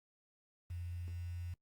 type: tone with quantisation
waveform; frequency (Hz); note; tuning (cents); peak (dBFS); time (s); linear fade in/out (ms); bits
sine; 87.31; F2; 0; -40; 0.7-1.54; 5; 10
effects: noise-tail reverb RT60 0.1 s tail -26 dB re dry + Opus 32 kbps